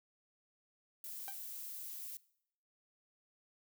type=noise; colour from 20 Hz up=violet; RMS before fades=-46 dBFS; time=1.04-2.17 s; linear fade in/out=2 ms
type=tone with exponential decay; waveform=sawtooth; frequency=784 Hz; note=G5; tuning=in tune; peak=-38 dBFS; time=1.28-1.37 s; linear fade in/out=0 ms; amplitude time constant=19 ms
effects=noise-tail reverb RT60 0.7 s tail -21 dB re dry